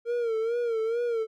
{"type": "tone with vibrato", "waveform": "triangle", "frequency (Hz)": 461.2, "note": "A#4", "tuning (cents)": -19, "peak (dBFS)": -23, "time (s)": [0.05, 1.27], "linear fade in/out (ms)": 50, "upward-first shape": "sine", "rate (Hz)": 2.3, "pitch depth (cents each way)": 78, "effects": []}